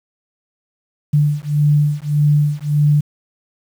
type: beating tone pair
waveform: sine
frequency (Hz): 146.83 / 148.53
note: D3 / D3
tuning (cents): 0 / +20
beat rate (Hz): 1.7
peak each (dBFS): -15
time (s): 1.13-3.01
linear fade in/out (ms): 10
effects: 7-bit